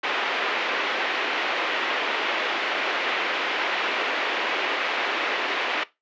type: band-pass noise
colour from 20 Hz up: white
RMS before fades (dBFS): -26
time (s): 0.03-5.84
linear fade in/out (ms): 10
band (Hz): 320 to 2900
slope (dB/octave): 24
effects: noise-tail reverb RT60 0.2 s tail -18 dB re dry + resampled to 16000 Hz